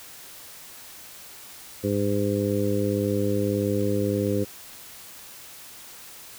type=harmonic tone; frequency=101.7 Hz; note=G#2; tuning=36 cents flat; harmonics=1 / 2 / 3 / 4 / 5; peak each=-28 / -28 / -28 / -28 / -28 dBFS; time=1.83-4.45 s; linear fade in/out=20 ms
type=click train; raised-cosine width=0.2 ms; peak=-29 dBFS; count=4; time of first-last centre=3.81-5.192 s; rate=2.17 Hz
effects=white hiss -44 dBFS RMS until 6.38 s